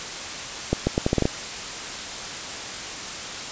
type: accelerating click train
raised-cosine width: 2 ms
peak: -6 dBFS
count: 8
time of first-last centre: 0.73-1.255 s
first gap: 140 ms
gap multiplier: 0.78
effects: white hiss -32 dBFS RMS until 3.51 s + resampled to 16000 Hz